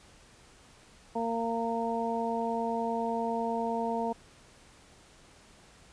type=harmonic tone; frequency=230 Hz; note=A#3; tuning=23 cents flat; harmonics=1 / 2 / 3 / 4; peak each=-34 / -34 / -34 / -34 dBFS; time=1.15-4.13 s; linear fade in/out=10 ms; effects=pink hiss -57 dBFS RMS until 5.92 s + resampled to 22050 Hz